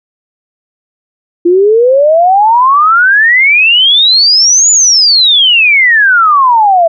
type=exponential two-way sweep; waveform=sine; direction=up then down; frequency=338.9 to 7040 to 648 Hz; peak=-3 dBFS; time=1.45-6.88 s; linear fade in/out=10 ms; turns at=4.71 s; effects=none